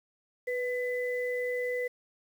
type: tone pair together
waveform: sine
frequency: 494.1 / 2005 Hz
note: B4 / B6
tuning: +1 / +26 cents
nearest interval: 2 octaves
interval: 2425 cents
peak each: -30 / -35 dBFS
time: 0.47-1.88 s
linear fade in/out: 10 ms
effects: 9-bit